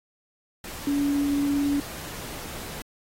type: tone in noise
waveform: sine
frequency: 284.6 Hz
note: C#4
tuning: 46 cents sharp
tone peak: -21 dBFS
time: 0.87-1.8 s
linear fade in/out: 2 ms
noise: pink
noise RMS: -38 dBFS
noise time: 0.64-2.82 s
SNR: +14 dB
effects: AAC 48 kbps